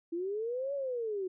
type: linear two-way sweep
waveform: sine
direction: up then down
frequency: 327.4 to 570 to 360.7 Hz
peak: -32 dBFS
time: 0.12-1.28 s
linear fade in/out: 10 ms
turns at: 0.74 s
effects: none